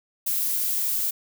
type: noise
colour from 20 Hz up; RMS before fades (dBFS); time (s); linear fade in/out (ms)
violet; -25; 0.26-1.11; 10
effects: none